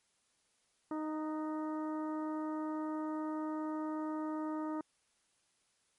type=harmonic tone with a mistuned harmonic; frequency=310 Hz; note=D#4; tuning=6 cents flat; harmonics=1 / 2 / 3 / 4 / 5 / 6; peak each=-36 / -45 / -45 / -47 / -60 / -60 dBFS; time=0.91-4.81 s; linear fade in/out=2 ms; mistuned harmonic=5; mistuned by=-46 cents; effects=white hiss -75 dBFS RMS until 5.98 s + MP3 48 kbps